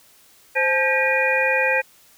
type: tone cluster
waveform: sine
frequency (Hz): 523 / 865 / 1594 / 1917 / 2440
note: C5 / A5 / G6 / A#6 / D#7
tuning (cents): -1 / -30 / +28 / +48 / -34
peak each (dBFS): -22 / -26 / -24 / -24 / -21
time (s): 0.55-1.82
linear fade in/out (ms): 20
effects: white hiss -53 dBFS RMS until 2.17 s